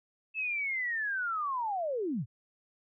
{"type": "linear sweep", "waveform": "sine", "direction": "down", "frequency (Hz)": [2637, 92.7], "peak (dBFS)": -30, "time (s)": [0.34, 2.26], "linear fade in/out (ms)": 50, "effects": []}